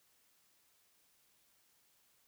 silence, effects white hiss -72 dBFS RMS until 2.27 s

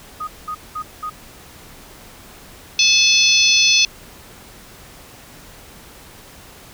sine tone bursts, 1244.5 Hz, D#6, in tune, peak -23 dBFS, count 4, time 0.2-1.1 s, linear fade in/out 10 ms, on 75 ms, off 200 ms
harmonic tone, 864 Hz, A5, 32 cents flat, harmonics 3 / 4 / 5 / 6 / 7, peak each -16 / -17 / -18 / -19 / -19 dBFS, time 2.79-3.85 s, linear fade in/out 2 ms
effects pink hiss -42 dBFS RMS until 6.73 s

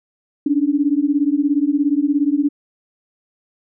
sine beating tone pair, 280.3 / 297.3 Hz, C#4 / D4, +19 / +21 cents, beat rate 17 Hz, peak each -17 dBFS, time 0.46-2.49 s, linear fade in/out 5 ms, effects none

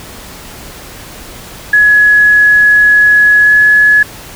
sine tone with pitch glide, 1687 to 1697.8 Hz, G#6 to G#6, +27 to +38 cents, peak -3 dBFS, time 1.73-4.03 s, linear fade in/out 5 ms, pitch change +11 cents, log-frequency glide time 3.43-3.51 s, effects pink hiss -30 dBFS RMS until 4.35 s

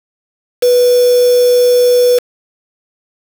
sine tone with quantisation, 491.5 Hz, B4, 8 cents flat, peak -6 dBFS, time 0.62-2.19 s, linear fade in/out 10 ms, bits 3, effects none

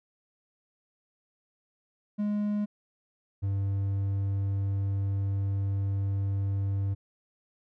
triangle tone pair in turn, 207.7 / 98.53 Hz, G#3 / G2, 0 / +9 cents, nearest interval octave + minor second, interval 1291 cents, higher first, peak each -24 dBFS, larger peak neither, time 2.18-2.66 / 3.42-6.95 s, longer second, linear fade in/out 20 ms, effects none

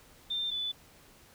sine tone pair in turn, 3591 / 3485 Hz, A7 / A7, +35 / -17 cents, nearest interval minor second, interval 52 cents, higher first, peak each -30 / -31 dBFS, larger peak first, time 0.3-0.51 / 0.51-0.72 s, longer neither, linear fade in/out 10 ms, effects pink hiss -58 dBFS RMS until 1.34 s

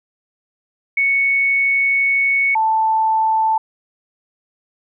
sine tone pair in turn, 2217 / 881.9 Hz, C#7 / A5, 0 / +4 cents, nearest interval octave + major third, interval 1596 cents, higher first, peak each -13 dBFS, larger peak neither, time 0.97-2.55 / 2.55-3.58 s, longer first, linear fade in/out 5 ms, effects none

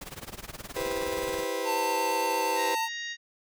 pink noise with tremolo, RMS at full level -38 dBFS, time 0.01-1.44 s, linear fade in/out 5 ms, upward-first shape sine, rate 19 Hz, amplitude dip 90%
35% pulse chord, C major seventh, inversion first, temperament just, 327 / 392.4 / 490.5 / 523.3 Hz, E4 / G4 / B4 / C5, -14 / +2 / -12 / 0 cents, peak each -37 / -34 / -31 / -33 dBFS, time 0.76-2.75 s, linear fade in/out 5 ms
square tone with vibrato, 899 Hz, A5, 37 cents sharp, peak -28 dBFS, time 1.64-2.89 s, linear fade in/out 50 ms, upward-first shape sine, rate 8.5 Hz, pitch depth 13 cents each way
harmonic tone, 937 Hz, A#5, 9 cents sharp, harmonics 2 / 3 / 4 / 5 / 6 / 7, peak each -35 / -43 / -40 / -47 / -48 / -47 dBFS, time 2.55-3.17 s, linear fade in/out 50 ms
effects none

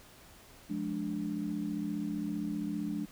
sine chord, D diminished, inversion first, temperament just, 176.2 / 211.4 / 293.7 Hz, F3 / Ab3 / D4, +16 / +31 / 0 cents, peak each -39 / -36 / -36 dBFS, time 0.69-3.06 s, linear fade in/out 20 ms, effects pink hiss -56 dBFS RMS until 3.11 s

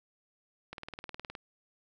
click train, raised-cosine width 0.3 ms, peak -25 dBFS, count 13, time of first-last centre 0.73-1.352 s, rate 19.3 Hz, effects none

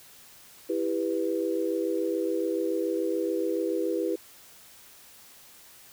sine chord, E minor, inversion none, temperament equal with one note detuned, 329.6 / 396.6 / 493.9 Hz, E4 / G4 / B4, 0 / +20 / 0 cents, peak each -29 / -30 / -30 dBFS, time 0.69-4.16 s, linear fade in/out 10 ms, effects white hiss -52 dBFS RMS until 5.92 s

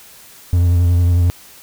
triangle tone with vibrato, 87.31 Hz, F2, in tune, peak -8 dBFS, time 0.53-1.3 s, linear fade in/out 0 ms, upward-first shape sine, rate 11 Hz, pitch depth 30 cents each way, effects white hiss -42 dBFS RMS until 1.62 s

